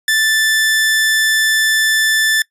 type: tone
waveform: sawtooth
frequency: 1760 Hz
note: A6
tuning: in tune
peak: -8 dBFS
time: 0.08-2.42 s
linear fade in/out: 2 ms
effects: noise-tail reverb RT60 0.1 s tail -22 dB re dry + resampled to 32000 Hz